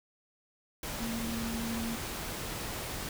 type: tone in noise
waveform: sine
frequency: 228.9 Hz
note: A#3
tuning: 31 cents flat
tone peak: -34 dBFS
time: 1-1.96 s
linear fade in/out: 2 ms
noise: pink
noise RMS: -38 dBFS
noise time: 0.83-3.09 s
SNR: +1 dB
effects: none